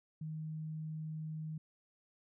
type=tone; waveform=sine; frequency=156.5 Hz; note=D#3; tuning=10 cents sharp; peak=-39 dBFS; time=0.21-1.58 s; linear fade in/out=5 ms; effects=none